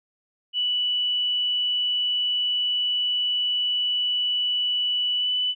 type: tone with pitch glide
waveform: sine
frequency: 2960 to 2986 Hz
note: F#7 to F#7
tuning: 0 to +15 cents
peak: -21 dBFS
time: 0.53-5.55 s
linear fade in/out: 50 ms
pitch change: +15 cents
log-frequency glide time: 5.17-5.29 s
effects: none